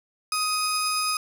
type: tone pair together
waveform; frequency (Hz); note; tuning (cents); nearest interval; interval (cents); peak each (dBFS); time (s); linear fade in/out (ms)
30% pulse; 1254 / 5007; D#6 / D#8; +13 / +10; 2 octaves; 2397; -23; 0.32-1.17; 2
effects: none